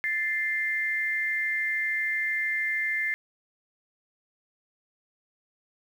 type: tone pair together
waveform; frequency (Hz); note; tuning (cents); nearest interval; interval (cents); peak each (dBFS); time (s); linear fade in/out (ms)
sine; 1760 / 2093; A6 / C7; 0 / 0; minor third; 300; -29 / -27; 0.04-3.14; 0
effects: 9-bit